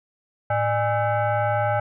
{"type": "tone with frequency modulation", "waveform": "sine", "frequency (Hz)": 110, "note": "A2", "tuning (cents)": 0, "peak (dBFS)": -19, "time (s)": [0.5, 1.8], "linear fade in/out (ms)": 5, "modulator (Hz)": 712, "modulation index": 1.6, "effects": []}